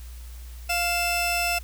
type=tone pair together; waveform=sawtooth; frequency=699 / 2648 Hz; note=F5 / E7; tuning=+1 / +7 cents; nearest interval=octave + major seventh; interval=2306 cents; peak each=-22 dBFS; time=0.69-1.59 s; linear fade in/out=10 ms; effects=added 60 Hz sine -37 dBFS peak until 1.63 s + white hiss -51 dBFS RMS until 1.63 s